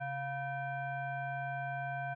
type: tone with frequency modulation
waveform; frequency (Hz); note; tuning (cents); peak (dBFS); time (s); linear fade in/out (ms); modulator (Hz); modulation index
sine; 702; F5; +9; -35; 0-2.15; 20; 838; 1.1
effects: none